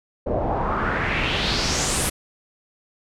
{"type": "noise with low-pass filter sweep", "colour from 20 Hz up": "pink", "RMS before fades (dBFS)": -23, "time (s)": [0.26, 2.1], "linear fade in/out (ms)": 10, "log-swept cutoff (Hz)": [530, 11000], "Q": 3.1, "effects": []}